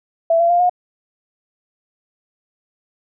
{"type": "tone with pitch steps", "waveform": "sine", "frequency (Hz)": [664, 681.5, 699.4, 717.9], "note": ["E5", "F5", "F5", "F5"], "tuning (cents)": [12, -43, 2, 48], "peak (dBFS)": -11, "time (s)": [0.3, 0.696], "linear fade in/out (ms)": 5, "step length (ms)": 99, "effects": []}